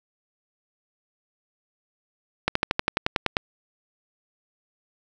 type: slowing click train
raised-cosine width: 0.3 ms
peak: -4 dBFS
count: 11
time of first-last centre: 2.48-3.368 s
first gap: 74 ms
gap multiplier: 1.04
effects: none